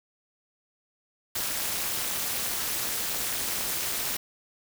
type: noise with amplitude modulation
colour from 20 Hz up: white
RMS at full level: -26 dBFS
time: 1.35-4.17 s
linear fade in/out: 5 ms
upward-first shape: sine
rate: 260 Hz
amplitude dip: 95%
effects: none